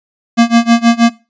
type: tone with tremolo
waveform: square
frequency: 233.1 Hz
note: A#3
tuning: in tune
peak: -4 dBFS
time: 0.37-1.1 s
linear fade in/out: 20 ms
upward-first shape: sine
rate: 6.3 Hz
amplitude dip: 95%
effects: noise-tail reverb RT60 0.3 s tail -20 dB re dry + resampled to 16000 Hz